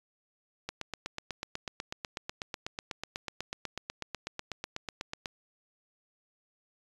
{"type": "click train", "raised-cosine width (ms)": 0.2, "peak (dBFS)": -18, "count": 38, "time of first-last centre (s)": [0.69, 5.258], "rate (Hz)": 8.1, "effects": ["resampled to 24000 Hz"]}